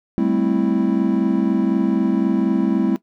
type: chord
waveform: triangle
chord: A minor seventh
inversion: third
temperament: equal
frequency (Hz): 196 / 220 / 261.6 / 329.6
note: G3 / A3 / C4 / E4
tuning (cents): 0 / 0 / 0 / 0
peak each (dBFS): -19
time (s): 0.18-2.96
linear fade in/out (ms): 0
effects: noise-tail reverb RT60 0.1 s tail -17 dB re dry